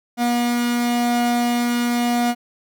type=tone pair together; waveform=45% pulse; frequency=240.3 / 720 Hz; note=B3 / F#5; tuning=-47 / -47 cents; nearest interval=octave + perfect fifth; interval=1900 cents; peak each=-18 / -25 dBFS; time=0.17-2.35 s; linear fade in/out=50 ms; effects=none